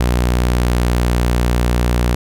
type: tone with pitch glide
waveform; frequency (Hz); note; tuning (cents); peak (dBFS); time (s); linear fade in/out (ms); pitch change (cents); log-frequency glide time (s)
sawtooth; 60.8 to 60.21; B1 to B1; -26 to -43; -9; 0-2.15; 5; -17; 0.44-0.79
effects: none